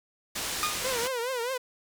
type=low-pass noise; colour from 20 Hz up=white; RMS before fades=-33 dBFS; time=0.35-1.08 s; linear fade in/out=10 ms; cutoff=8200 Hz; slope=12 dB/octave
type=tone with exponential decay; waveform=sawtooth; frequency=1225 Hz; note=D#6; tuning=27 cents flat; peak=-20 dBFS; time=0.63-0.89 s; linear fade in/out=0 ms; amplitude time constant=56 ms
type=tone with vibrato; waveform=sawtooth; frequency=493.9 Hz; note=B4; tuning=in tune; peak=-25 dBFS; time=0.84-1.58 s; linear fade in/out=10 ms; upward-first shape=triangle; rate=4.8 Hz; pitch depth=150 cents each way
effects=none